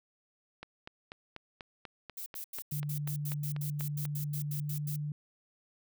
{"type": "click train", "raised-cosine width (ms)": 0.3, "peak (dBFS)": -27, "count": 15, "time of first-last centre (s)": [0.63, 4.053], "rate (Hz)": 4.09}
{"type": "noise bursts", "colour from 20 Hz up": "violet", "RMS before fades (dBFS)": -41, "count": 16, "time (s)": [2.17, 4.962], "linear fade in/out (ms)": 5, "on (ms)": 92, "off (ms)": 88}
{"type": "tone with pitch glide", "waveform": "sine", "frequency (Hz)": [146.83, 148.19], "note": ["D3", "D3"], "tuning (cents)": [0, 16], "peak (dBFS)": -33, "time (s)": [2.72, 5.12], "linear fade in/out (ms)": 2, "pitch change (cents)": 16, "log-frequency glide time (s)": [4.5, 4.87]}
{"effects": []}